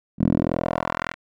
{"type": "tone with band-pass filter sweep", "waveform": "10% pulse", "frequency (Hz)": 41.74, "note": "E1", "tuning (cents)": 22, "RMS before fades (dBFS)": -23, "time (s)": [0.18, 1.15], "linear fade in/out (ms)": 50, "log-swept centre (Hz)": [200, 1900], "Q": 1.7, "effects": []}